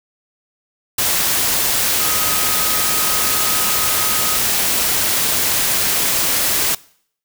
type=tone in noise; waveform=sine; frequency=1260 Hz; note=D#6; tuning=21 cents sharp; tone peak=-27 dBFS; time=2-4.37 s; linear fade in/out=5 ms; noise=white; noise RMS=-17 dBFS; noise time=0.98-6.75 s; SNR=-13 dB; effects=noise-tail reverb RT60 0.6 s tail -22 dB re dry